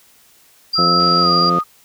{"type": "tone", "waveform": "sine", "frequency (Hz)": 4774, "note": "D8", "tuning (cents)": 28, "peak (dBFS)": -15, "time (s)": [0.73, 1.5], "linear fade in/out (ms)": 10}
{"type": "tone with pitch glide", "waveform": "sine", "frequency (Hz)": [1300, 1233.4], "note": ["E6", "D#6"], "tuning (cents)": [-24, -16], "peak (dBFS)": -14, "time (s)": [0.75, 1.64], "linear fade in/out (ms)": 50, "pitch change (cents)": -92, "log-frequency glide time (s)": [1.19, 1.31]}
{"type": "harmonic tone", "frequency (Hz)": 87, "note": "F2", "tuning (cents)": -6, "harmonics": [2, 3, 4, 5, 6, 7, 8], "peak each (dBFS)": [-20, -27, -24, -28, -26, -36, -29], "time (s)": [0.78, 1.59], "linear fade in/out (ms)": 5}
{"type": "click train", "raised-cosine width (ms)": 0.2, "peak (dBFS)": -22, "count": 91, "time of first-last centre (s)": [1, 1.604], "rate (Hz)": 149}
{"effects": ["white hiss -51 dBFS RMS until 1.84 s"]}